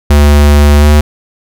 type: tone with pitch glide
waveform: square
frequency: 73 to 74.66 Hz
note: D2 to D2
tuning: -10 to +29 cents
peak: -3 dBFS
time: 0.1-1.01 s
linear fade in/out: 5 ms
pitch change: +39 cents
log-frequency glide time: 0.79-0.87 s
effects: none